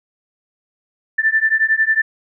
sine beating tone pair, 1765 / 1776 Hz, A6 / A6, +5 / +16 cents, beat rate 11 Hz, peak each -16 dBFS, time 1.18-2.02 s, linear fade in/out 10 ms, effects none

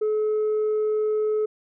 sine tone, 428.6 Hz, A4, 45 cents flat, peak -18 dBFS, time 0.01-1.46 s, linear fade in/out 10 ms, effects tanh soft clip ceiling -19 dBFS

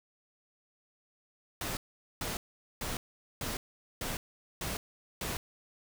pink noise bursts, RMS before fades -36 dBFS, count 7, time 1.61-5.37 s, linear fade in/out 2 ms, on 160 ms, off 440 ms, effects none

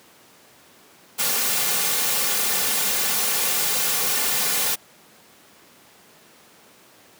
white noise with comb filter, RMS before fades -22 dBFS, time 1.18-4.76 s, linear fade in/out 20 ms, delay 3.1 ms, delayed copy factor -0.6, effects pink hiss -51 dBFS RMS until 7.19 s + high-pass 200 Hz 12 dB/octave

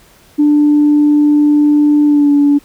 sine tone with pitch glide, 295.4 to 287.3 Hz, D4 to D4, +10 to -38 cents, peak -5 dBFS, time 0.38-2.59 s, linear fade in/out 20 ms, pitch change -48 cents, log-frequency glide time 2.05-2.31 s, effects tanh soft clip ceiling -2 dBFS + pink hiss -46 dBFS RMS until 2.64 s

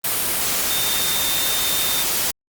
sine tone in noise, 3636 Hz, A#7, 44 cents flat, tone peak -25 dBFS, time 0.7-2.03 s, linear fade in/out 5 ms, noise white, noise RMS -21 dBFS, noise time 0.04-2.31 s, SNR -7 dB, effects Opus 32 kbps

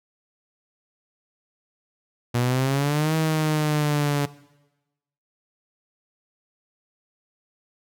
sawtooth exponential two-way sweep, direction up then down, 119.2 to 159.7 to 142.8 Hz, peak -16 dBFS, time 2.34-4.26 s, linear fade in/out 10 ms, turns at 3.15 s, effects noise-tail reverb RT60 1.0 s tail -19 dB re dry

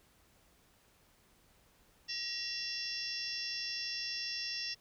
harmonic tone with a mistuned harmonic, 683 Hz, F5, 39 cents flat, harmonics 3 / 4 / 5 / 6 / 7 / 8 / 9, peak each -47 / -44 / -48 / -50 / -44 / -39 / -52 dBFS, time 2.08-4.75 s, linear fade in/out 20 ms, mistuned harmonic 3, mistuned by -130 cents, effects pink hiss -67 dBFS RMS until 4.8 s

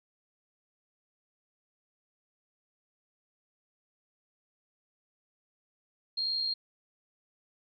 sine tone with amplitude modulation, 4226 Hz, C8, 16 cents sharp, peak -27 dBFS, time 6.17-6.54 s, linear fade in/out 10 ms, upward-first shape sine, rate 62.8 Hz, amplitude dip 35%, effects none

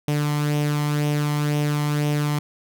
sawtooth tone with flanger, 147.8 Hz, D3, 11 cents sharp, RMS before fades -22 dBFS, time 0.08-2.39 s, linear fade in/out 2 ms, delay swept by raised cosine 0.33 to 0.98 ms, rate 2 Hz, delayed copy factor +0.5, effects none

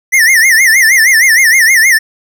square tone with vibrato, 1941 Hz, B6, 31 cents flat, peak -5 dBFS, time 0.12-1.99 s, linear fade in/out 20 ms, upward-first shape sine, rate 6.4 Hz, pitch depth 180 cents each way, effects none

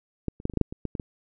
clicks, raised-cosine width 3 ms, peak -14 / -30 / -12 / -20 / -26 / -10 / -6 / -22 / -16 / -19 / -19 dBFS, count 11, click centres 0.283 / 0.401 / 0.454 / 0.498 / 0.537 / 0.573 / 0.613 / 0.725 / 0.853 / 0.952 / 0.998 s, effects none

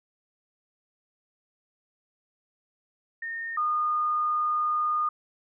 sine tone pair in turn, 1832 / 1222.7 Hz, A#6 / D#6, -31 / -31 cents, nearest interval perfect fifth, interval 700 cents, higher first, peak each -31 / -23 dBFS, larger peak second, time 3.22-3.57 / 3.57-5.09 s, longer second, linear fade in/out 5 ms, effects none

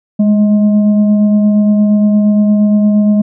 sine tone with frequency modulation, 207.7 Hz, G#3, in tune, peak -6 dBFS, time 0.19-3.22 s, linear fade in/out 10 ms, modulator 424 Hz, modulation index 0.36, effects none

